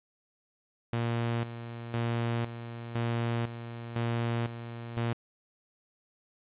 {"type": "tone with tremolo", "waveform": "sawtooth", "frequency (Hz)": 117.2, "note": "A#2", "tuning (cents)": 10, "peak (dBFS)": -24, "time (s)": [0.93, 5.13], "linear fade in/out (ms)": 0, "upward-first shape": "square", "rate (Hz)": 0.99, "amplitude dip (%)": 70, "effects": ["resampled to 8000 Hz", "10-bit"]}